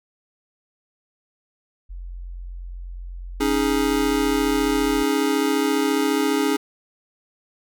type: tone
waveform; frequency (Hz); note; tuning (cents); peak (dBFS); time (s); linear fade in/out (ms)
sine; 44.11; F1; +18; -31; 1.89-5.04; 20
type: chord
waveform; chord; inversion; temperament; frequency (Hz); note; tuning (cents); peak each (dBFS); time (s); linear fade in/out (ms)
square; C# suspended second; none; just; 277.2 / 311.8 / 415.8; C#4 / D#4 / G#4; 0 / +4 / +2; -23 / -24 / -24; 3.4-6.57; 10
effects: none